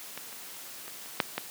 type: clicks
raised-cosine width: 0.3 ms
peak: -21 / -29 / -26 / -28 / -6 / -13 dBFS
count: 6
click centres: 0.176 / 0.328 / 0.88 / 1.06 / 1.202 / 1.38 s
effects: white hiss -44 dBFS RMS until 1.5 s + high-pass 150 Hz 12 dB/octave